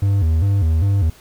triangle tone with vibrato, 89.2 Hz, F2, 37 cents sharp, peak -11 dBFS, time 0.02-1.1 s, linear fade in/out 5 ms, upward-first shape square, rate 2.5 Hz, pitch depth 190 cents each way, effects pink hiss -47 dBFS RMS until 1.2 s

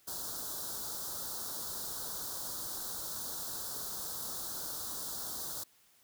white band-stop noise, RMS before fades -40 dBFS, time 0.07-5.64 s, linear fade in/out 10 ms, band 1500 to 3700 Hz, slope 48 dB/octave, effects white hiss -66 dBFS RMS until 6.03 s

